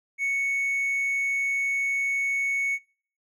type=tone with hard clipping; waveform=sine; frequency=2217 Hz; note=C#7; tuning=in tune; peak=-24 dBFS; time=0.18-2.79 s; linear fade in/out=50 ms; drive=2 dB; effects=noise-tail reverb RT60 0.5 s tail -26 dB re dry